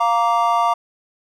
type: chord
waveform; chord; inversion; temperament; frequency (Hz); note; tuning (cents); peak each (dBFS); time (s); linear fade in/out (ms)
triangle; Bb major; second; just; 699.2 / 932.3 / 1165.4; F5 / Bb5 / D6; +2 / 0 / -14; -17; 0-0.74; 10
effects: none